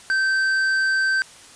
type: tone with tanh clipping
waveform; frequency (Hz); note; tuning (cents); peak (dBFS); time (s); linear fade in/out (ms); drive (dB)
triangle; 1553; G6; -17; -19; 0.1-1.22; 0; 12
effects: white hiss -45 dBFS RMS until 1.55 s + resampled to 22050 Hz